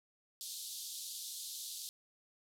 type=band-pass noise; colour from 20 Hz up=pink; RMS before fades=-45 dBFS; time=0.41-1.89 s; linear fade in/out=0 ms; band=3500 to 14000 Hz; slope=48 dB/octave; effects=none